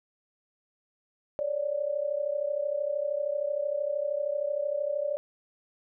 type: tone pair together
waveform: sine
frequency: 557 / 590 Hz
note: C#5 / D5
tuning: +8 / +8 cents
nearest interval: minor second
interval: 100 cents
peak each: -31 / -29 dBFS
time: 1.39-5.17 s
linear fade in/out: 0 ms
effects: none